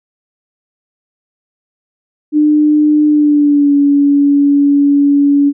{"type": "tone with pitch glide", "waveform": "sine", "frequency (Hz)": [300.6, 284.4], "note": ["D4", "C#4"], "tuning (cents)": [40, 45], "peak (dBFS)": -6, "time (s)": [2.32, 5.53], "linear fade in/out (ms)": 50, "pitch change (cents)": -95, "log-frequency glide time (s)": [3.07, 3.74], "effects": []}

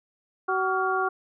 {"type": "harmonic tone with a mistuned harmonic", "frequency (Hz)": 377.4, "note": "F#4", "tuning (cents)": 34, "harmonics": [1, 2, 3, 4], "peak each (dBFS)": [-28, -28, -28, -28], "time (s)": [0.48, 1.09], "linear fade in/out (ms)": 10, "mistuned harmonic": 4, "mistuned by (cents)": -130, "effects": []}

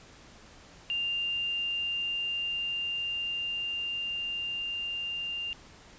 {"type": "tone with level ramp", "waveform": "sine", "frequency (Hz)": 2794, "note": "F7", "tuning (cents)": 0, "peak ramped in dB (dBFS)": [-28, -32], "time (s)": [0.9, 5.53], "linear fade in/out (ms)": 0, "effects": ["pink hiss -53 dBFS RMS until 5.98 s", "resampled to 16000 Hz"]}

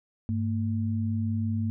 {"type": "tone pair together", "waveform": "sine", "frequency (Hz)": [100.7, 226.1], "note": ["G2", "A3"], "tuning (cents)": [47, 47], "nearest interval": "octave + major second", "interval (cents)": 1400, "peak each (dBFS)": [-27, -29], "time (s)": [0.29, 1.7], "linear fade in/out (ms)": 0, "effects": []}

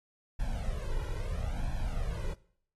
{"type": "noise with flanger", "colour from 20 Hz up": "brown", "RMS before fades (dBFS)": -33, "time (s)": [0.39, 2.34], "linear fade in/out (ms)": 10, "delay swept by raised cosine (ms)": [1.2, 2.09], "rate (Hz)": 0.76, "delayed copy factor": 0.85, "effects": ["noise-tail reverb RT60 0.6 s tail -20 dB re dry", "AAC 32 kbps"]}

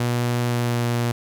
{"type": "tone with pitch glide", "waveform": "sawtooth", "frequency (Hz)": [120.8, 119.34], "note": ["B2", "A#2"], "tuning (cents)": [-38, 41], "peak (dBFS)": -16, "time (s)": [0, 1.12], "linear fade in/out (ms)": 5, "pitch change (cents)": -21, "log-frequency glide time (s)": [0.44, 0.83], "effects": []}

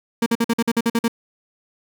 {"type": "tone bursts", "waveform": "35% pulse", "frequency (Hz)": 231.4, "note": "A#3", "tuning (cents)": -13, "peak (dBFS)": -14, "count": 10, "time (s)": [0.22, 1.081], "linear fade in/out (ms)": 5, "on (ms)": 42, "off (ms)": 49, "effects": []}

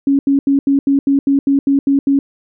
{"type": "tone bursts", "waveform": "sine", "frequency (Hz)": 277.2, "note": "C#4", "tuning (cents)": 0, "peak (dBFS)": -9, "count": 11, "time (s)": [0.07, 2.19], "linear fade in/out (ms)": 2, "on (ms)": 120, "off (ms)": 80, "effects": []}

